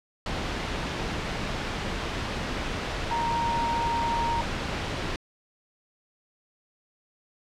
sine tone in noise, 932.3 Hz, A#5, in tune, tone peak -25 dBFS, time 3.11-4.41 s, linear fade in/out 2 ms, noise pink, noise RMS -30 dBFS, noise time 0.26-5.16 s, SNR +2 dB, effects low-pass 4000 Hz 12 dB/octave

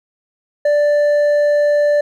sine tone with hard clipping, 587.3 Hz, D5, in tune, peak -12 dBFS, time 0.65-2.01 s, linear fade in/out 5 ms, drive 4 dB, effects none

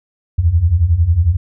sine beating tone pair, 77.3 / 88.3 Hz, D#2 / F2, -11 / +20 cents, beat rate 11 Hz, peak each -15 / -11 dBFS, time 0.38-1.37 s, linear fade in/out 10 ms, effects none

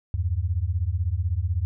sine beating tone pair, 79.9 / 95.9 Hz, D#2 / G2, +47 / -37 cents, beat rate 16 Hz, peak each -25 dBFS, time 0.14-1.65 s, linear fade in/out 0 ms, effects none

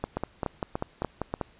two click trains, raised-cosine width 1 ms, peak -14 / -14 dBFS, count 5 / 8, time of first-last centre 0.17-1.34 / 0.04-1.413 s, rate 3.42 / 5.1 Hz, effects pink hiss -58 dBFS RMS until 1.59 s + resampled to 8000 Hz

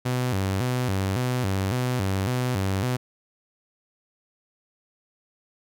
sawtooth tone with vibrato, 110 Hz, A2, in tune, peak -19 dBFS, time 0.05-2.97 s, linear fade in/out 10 ms, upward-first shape square, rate 1.8 Hz, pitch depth 230 cents each way, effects none

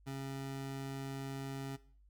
25% pulse tone, 136 Hz, C#3, 33 cents flat, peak -36 dBFS, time 0.06-1.77 s, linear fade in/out 20 ms, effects noise-tail reverb RT60 0.5 s tail -19 dB re dry + added 50 Hz sine -61 dBFS peak until 2.09 s

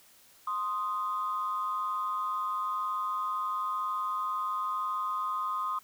sine tone pair together, 1046.5 / 1244.5 Hz, C6 / D#6, 0 / 0 cents, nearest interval minor third, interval 300 cents, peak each -32 / -31 dBFS, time 0.47-5.79 s, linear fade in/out 5 ms, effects tanh soft clip ceiling -22 dBFS + white hiss -59 dBFS RMS until 5.83 s

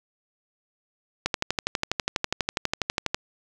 click train, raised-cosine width 0.2 ms, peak -6 dBFS, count 24, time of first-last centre 1.26-3.145 s, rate 12.2 Hz, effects none

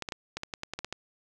clicks, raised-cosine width 0.2 ms, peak -17 dBFS, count 11, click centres 0.023 / 0.088 / 0.122 / 0.37 / 0.434 / 0.538 / 0.634 / 0.736 / 0.79 / 0.846 / 0.926 s, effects none

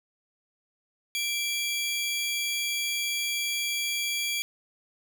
sawtooth tone pair together, 2349 / 3324 Hz, D7 / G#7, 0 / +1 cents, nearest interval tritone, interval 601 cents, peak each -26 / -28 dBFS, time 1.15-4.42 s, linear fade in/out 0 ms, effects none

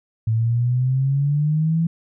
sine exponential sweep, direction up, 110 to 167.6 Hz, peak -16 dBFS, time 0.27-1.87 s, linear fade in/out 5 ms, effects none

